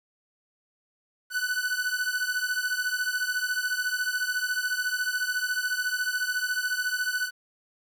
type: beating tone pair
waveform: 45% pulse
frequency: 1486 / 1500 Hz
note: F#6 / F#6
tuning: +7 / +23 cents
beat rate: 14 Hz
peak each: -29 dBFS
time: 1.3-7.31 s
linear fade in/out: 50 ms
effects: 10-bit